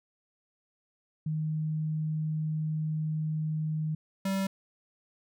sine / square tone pair in turn, 155.56 / 193.57 Hz, D#3 / G3, 0 / -22 cents, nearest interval major third, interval 378 cents, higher second, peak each -28 dBFS, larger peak neither, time 1.26-3.95 / 4.25-4.47 s, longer first, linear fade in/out 5 ms, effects none

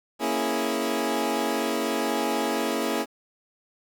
20% pulse chord, A# half-diminished seventh, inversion none, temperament equal, 233.1 / 277.2 / 329.6 / 415.3 Hz, A#3 / C#4 / E4 / G#4, 0 / 0 / 0 / 0 cents, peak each -25 dBFS, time 0.19-3.06 s, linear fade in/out 50 ms, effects 9-bit

